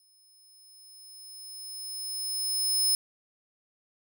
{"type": "tone with exponential growth", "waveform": "15% pulse", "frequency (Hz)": 5200, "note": "E8", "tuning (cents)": -24, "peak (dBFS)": -16, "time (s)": [0, 2.95], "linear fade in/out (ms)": 1, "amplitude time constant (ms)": 640, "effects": []}